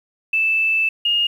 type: tone pair in turn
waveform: sine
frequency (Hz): 2637 / 2844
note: E7 / F7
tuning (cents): 0 / +31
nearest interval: minor second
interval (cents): 131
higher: second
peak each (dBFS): -15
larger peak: neither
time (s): 0.33-0.89 / 1.05-1.27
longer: first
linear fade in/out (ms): 5
effects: 8-bit